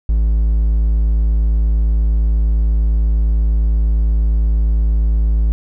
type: tone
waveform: triangle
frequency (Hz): 54.3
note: A1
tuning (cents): -22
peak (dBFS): -9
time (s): 0.09-5.52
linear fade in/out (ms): 0
effects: none